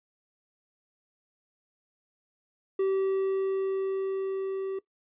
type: tone with level ramp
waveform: triangle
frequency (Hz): 385.6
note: G4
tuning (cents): -28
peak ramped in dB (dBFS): -21 to -28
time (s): 2.79-4.79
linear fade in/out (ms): 5
effects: noise-tail reverb RT60 0.1 s tail -19 dB re dry + resampled to 8000 Hz